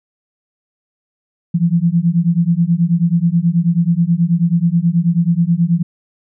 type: beating tone pair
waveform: sine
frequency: 165.6 / 174.9 Hz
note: E3 / F3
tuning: +8 / +3 cents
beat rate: 9.3 Hz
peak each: -14 dBFS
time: 1.54-5.83 s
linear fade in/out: 10 ms
effects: none